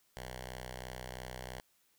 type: tone with notch filter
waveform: 5% pulse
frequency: 63 Hz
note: B1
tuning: 35 cents sharp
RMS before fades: -45 dBFS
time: 0.17-1.6 s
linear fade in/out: 0 ms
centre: 280 Hz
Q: 0.65
effects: white hiss -72 dBFS RMS until 1.98 s